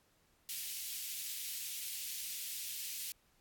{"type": "high-pass noise", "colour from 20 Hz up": "white", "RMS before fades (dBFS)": -42, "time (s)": [0.49, 3.12], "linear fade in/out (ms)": 0, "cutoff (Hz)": 2400, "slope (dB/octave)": 24, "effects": ["pink hiss -72 dBFS RMS until 3.4 s", "AAC 64 kbps"]}